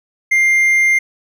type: tone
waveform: triangle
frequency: 2100 Hz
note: C7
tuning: 6 cents sharp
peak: -8 dBFS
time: 0.31-0.99 s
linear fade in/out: 10 ms
effects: none